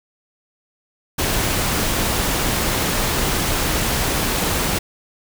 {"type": "noise", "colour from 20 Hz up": "pink", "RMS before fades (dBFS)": -20, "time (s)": [1.18, 4.79], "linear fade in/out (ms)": 10, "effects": []}